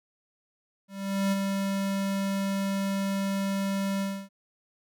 square tone with ADSR envelope, 196 Hz, G3, in tune, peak -23 dBFS, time 0.88-4.29 s, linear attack 440 ms, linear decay 25 ms, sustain -4 dB, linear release 280 ms, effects none

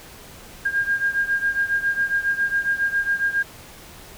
sine beating tone pair, 1611 / 1618.3 Hz, G6 / G#6, +47 / -45 cents, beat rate 7.3 Hz, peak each -21 / -24 dBFS, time 0.65-3.43 s, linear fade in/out 10 ms, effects pink hiss -43 dBFS RMS until 4.17 s

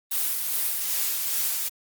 blue noise with tremolo, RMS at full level -25 dBFS, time 0.11-1.69 s, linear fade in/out 10 ms, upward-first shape sine, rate 2.5 Hz, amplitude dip 30%, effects Opus 32 kbps

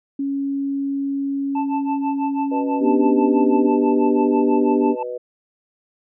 sine tone, 277.2 Hz, C#4, in tune, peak -20 dBFS, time 0.19-3.67 s, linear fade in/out 5 ms
triangle tone with tremolo, 880 Hz, A5, in tune, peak -19 dBFS, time 1.55-5.03 s, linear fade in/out 5 ms, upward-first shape sine, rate 6.1 Hz, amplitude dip 95%
harmonic tone, 123.47 Hz, B2, in tune, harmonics 3 / 4 / 5, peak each -35 / -26 / -34 dBFS, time 2.51-5.18 s, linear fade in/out 10 ms
sine chord, G major, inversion first, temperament just, 245 / 294 / 392 Hz, B3 / D4 / G4, -14 / +2 / 0 cents, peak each -19 dBFS, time 2.8-4.96 s, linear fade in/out 50 ms
effects resampled to 8000 Hz

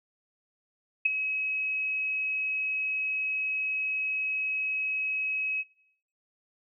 sine tone with ADSR envelope, 2556 Hz, D#7, 46 cents sharp, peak -17 dBFS, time 1.05-5.64 s, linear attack 9 ms, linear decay 12 ms, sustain -10 dB, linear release 38 ms, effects noise-tail reverb RT60 0.8 s tail -23 dB re dry

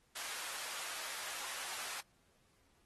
pink high-pass noise, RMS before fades -44 dBFS, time 0.15-2.01 s, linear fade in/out 10 ms, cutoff 1000 Hz, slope 12 dB/octave, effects pink hiss -73 dBFS RMS until 2.85 s + AAC 32 kbps

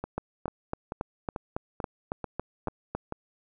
two click trains, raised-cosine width 1 ms, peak -16 / -19 dBFS, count 11 / 8, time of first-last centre 0.18-2.95 / 0.04-3.124 s, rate 3.61 / 2.27 Hz, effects none

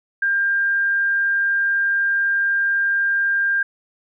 sine tone, 1598 Hz, G6, 33 cents sharp, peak -16 dBFS, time 0.22-3.63 s, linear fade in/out 5 ms, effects none

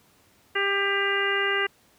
harmonic tone with a mistuned harmonic, 397.1 Hz, G4, 22 cents sharp, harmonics 1 / 2 / 3 / 4 / 5 / 6 / 7, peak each -28 / -36 / -31 / -28 / -27 / -37 / -30 dBFS, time 0.55-1.67 s, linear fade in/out 10 ms, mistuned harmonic 7, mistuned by +18 cents, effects pink hiss -60 dBFS RMS until 1.98 s + high-pass 80 Hz 12 dB/octave

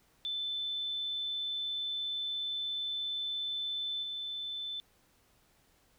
sine tone with level steps, 3523 Hz, A7, 1 cent sharp, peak -33 / -36 dBFS, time 0.25-4.8 s, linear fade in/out 0 ms, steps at 4.02 s, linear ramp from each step 20 ms, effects pink hiss -68 dBFS RMS until 5.98 s

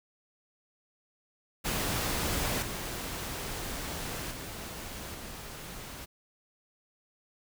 pink noise with level steps, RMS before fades -31 / -37 / -41 / -43 dBFS, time 1.64-6.06 s, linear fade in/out 20 ms, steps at 2.62 / 4.31 / 5.14 s, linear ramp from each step 5 ms, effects none

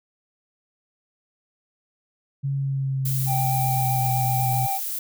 sine tone with pitch glide, 138.2 to 123.84 Hz, C#3 to B2, -5 to +5 cents, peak -22 dBFS, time 2.43-4.67 s, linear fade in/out 20 ms, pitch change -190 cents, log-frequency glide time 2.54-4.12 s
violet noise, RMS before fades -29 dBFS, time 3.05-4.99 s, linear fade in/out 5 ms
triangle tone with vibrato, 784 Hz, G5, in tune, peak -22 dBFS, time 3.26-4.8 s, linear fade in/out 50 ms, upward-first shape sine, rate 7.9 Hz, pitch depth 17 cents each way
effects none

